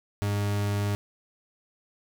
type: tone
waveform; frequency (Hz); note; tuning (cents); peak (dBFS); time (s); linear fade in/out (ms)
40% pulse; 102.1; G#2; -29; -24; 0.22-0.95; 0
effects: none